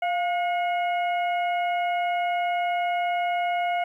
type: harmonic tone with a mistuned harmonic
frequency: 723 Hz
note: F#5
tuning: 40 cents flat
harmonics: 1 / 2 / 3 / 4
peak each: -23 / -36 / -32 / -40 dBFS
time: 0.02-3.84 s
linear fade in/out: 5 ms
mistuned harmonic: 1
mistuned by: -56 cents
effects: 10-bit